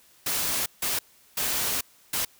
white noise bursts at uneven times, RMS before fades -27 dBFS, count 4, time 0.26-0.66 / 0.82-0.99 / 1.37-1.81 / 2.13-2.25 s, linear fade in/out 5 ms, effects white hiss -58 dBFS RMS until 2.39 s

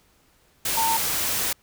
sine tone in noise, 906 Hz, A#5, 50 cents flat, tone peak -21 dBFS, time 0.77-0.97 s, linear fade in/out 5 ms, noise white, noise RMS -25 dBFS, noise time 0.65-1.53 s, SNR +1 dB, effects pink hiss -61 dBFS RMS until 1.62 s

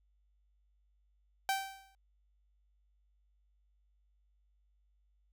sawtooth tone with exponential decay, 777 Hz, G5, 16 cents flat, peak -24 dBFS, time 1.49-1.95 s, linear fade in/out 1 ms, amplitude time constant 99 ms, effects added 50 Hz sine -69 dBFS peak until 5.32 s

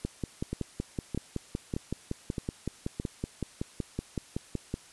two click trains, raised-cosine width 3 ms, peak -18 / -19 dBFS, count 26 / 5, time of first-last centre 0.05-4.74 / 0.53-2.999 s, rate 5.33 / 1.62 Hz, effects white hiss -54 dBFS RMS until 4.92 s + resampled to 24000 Hz

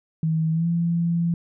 sine tone with pitch glide, 160 to 169.51 Hz, D#3 to E3, +49 to +49 cents, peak -19 dBFS, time 0.23-1.34 s, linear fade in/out 2 ms, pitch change +100 cents, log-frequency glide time 0.52-0.67 s, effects none

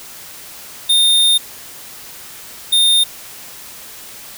square tone bursts at uneven times, 3640 Hz, A#7, 42 cents flat, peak -10 dBFS, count 2, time 0.89-1.38 / 2.72-3.04 s, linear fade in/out 10 ms, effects white hiss -35 dBFS RMS until 4.37 s

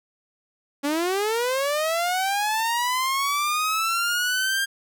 sawtooth linear sweep, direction up, 276.6 to 1609 Hz, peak -18 dBFS, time 0.83-4.66 s, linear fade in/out 20 ms, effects none

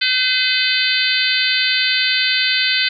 harmonic tone, 510 Hz, C5, 44 cents flat, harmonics 3 / 4 / 5 / 6 / 7 / 8 / 9, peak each -22 / -22 / -22 / -22 / -22 / -22 / -22 dBFS, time 0.01-2.89 s, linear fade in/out 10 ms, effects none

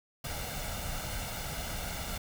pink noise with comb filter, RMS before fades -37 dBFS, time 0.24-2.18 s, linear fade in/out 5 ms, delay 1.4 ms, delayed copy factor +0.6, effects none

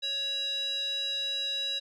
square tone with band-pass filter, 557 Hz, C#5, 8 cents sharp, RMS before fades -32 dBFS, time 0.02-1.8 s, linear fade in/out 20 ms, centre 3800 Hz, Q 9.3, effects none

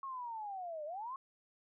sine linear two-way sweep, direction down then up, 1100 to 583 to 1100 Hz, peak -40 dBFS, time 0.03-1.16 s, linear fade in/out 2 ms, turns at 0.85 s, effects none

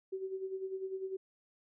sine tone with tremolo, 381.3 Hz, G4, 48 cents flat, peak -34 dBFS, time 0.12-1.17 s, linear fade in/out 10 ms, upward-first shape sine, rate 10 Hz, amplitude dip 65%, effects none

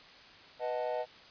triangle chord, B dominant seventh, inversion none, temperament equal, 493.9 / 622.3 / 740 / 880 Hz, B4 / D#5 / F#5 / A5, 0 / 0 / 0 / 0 cents, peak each -35 / -33 / -38 / -39 dBFS, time 0.59-1.06 s, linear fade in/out 50 ms, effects white hiss -54 dBFS RMS until 1.3 s + resampled to 11025 Hz

